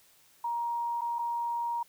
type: tone with dropouts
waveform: sine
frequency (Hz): 942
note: A#5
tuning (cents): +18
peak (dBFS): -29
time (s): 0.44-1.83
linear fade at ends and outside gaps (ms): 5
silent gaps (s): 1.01-1.016 / 1.186-1.19
effects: white hiss -62 dBFS RMS until 1.88 s